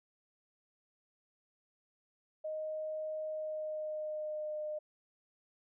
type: tone with pitch glide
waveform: sine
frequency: 622 to 608.1 Hz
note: D#5 to D#5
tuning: -1 to -40 cents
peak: -36 dBFS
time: 2.44-4.79 s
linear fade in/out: 10 ms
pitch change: -39 cents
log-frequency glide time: 3.28-4.61 s
effects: none